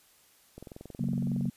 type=click train; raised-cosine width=2 ms; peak=-30 dBFS; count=20; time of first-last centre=0.58-1.456 s; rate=21.7 Hz
type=chord; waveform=sine; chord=F# major; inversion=second; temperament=equal; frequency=138.59 / 185 / 233.1 Hz; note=C#3 / F#3 / A#3; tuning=0 / 0 / 0 cents; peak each=-32 dBFS; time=0.99-1.5 s; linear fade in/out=5 ms
effects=white hiss -62 dBFS RMS until 1.56 s + resampled to 32000 Hz